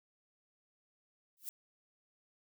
violet noise with exponential growth, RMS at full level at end -38 dBFS, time 1.37-1.49 s, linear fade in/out 0 ms, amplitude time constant 25 ms, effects none

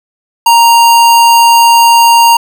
square tone, 932.3 Hz, A#5, in tune, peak -3 dBFS, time 0.46-2.37 s, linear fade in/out 5 ms, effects none

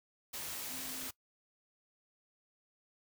sine tone in noise, 260.5 Hz, C4, 7 cents flat, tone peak -51 dBFS, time 0.7-1.09 s, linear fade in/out 10 ms, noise white, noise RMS -42 dBFS, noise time 0.33-1.11 s, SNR -12 dB, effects noise-tail reverb RT60 0.1 s tail -21 dB re dry

